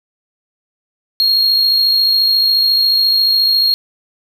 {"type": "tone with amplitude modulation", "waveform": "triangle", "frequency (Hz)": 4267, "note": "C8", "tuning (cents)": 33, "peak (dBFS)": -7, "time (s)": [1.2, 3.74], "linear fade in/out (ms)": 0, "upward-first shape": "sine", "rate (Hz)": 54.2, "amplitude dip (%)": 35, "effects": []}